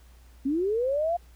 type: linear sweep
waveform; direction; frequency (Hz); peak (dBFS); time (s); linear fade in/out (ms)
sine; up; 258.6 to 708; -23; 0.45-1.17; 10
effects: added 60 Hz sine -50 dBFS peak until 1.35 s + pink hiss -61 dBFS RMS until 1.35 s